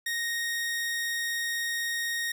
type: tone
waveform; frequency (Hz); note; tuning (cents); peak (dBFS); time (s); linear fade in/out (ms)
sawtooth; 1864; A#6; -1; -25; 0.06-2.32; 5
effects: none